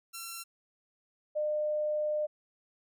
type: tone pair in turn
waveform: 5% pulse / sine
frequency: 1356 / 604 Hz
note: E6 / D5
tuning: +49 / +48 cents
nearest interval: octave + major second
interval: 1401 cents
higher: first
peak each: -28 dBFS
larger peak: neither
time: 0.13-0.44 / 1.35-2.27 s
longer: second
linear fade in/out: 20 ms
effects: none